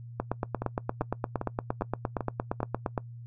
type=two click trains; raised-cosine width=1 ms; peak=-14 / -17 dBFS; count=25 / 6; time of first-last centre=0.2-2.978 / 0.62-2.604 s; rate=8.64 / 2.52 Hz; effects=noise-tail reverb RT60 0.1 s tail -21 dB re dry + added 118 Hz sine -41 dBFS peak until 3.26 s